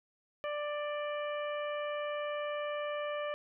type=harmonic tone; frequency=590 Hz; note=D5; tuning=8 cents sharp; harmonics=1 / 2 / 3 / 4 / 5; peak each=-35 / -41 / -45 / -47 / -49 dBFS; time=0.44-3.34 s; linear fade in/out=0 ms; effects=none